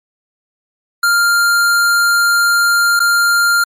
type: tone with dropouts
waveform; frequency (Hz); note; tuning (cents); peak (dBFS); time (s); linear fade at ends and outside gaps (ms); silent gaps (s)
square; 1396.9; F6; 0; -10; 1.03-3.64; 5; 2.994-3.001
effects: MP3 64 kbps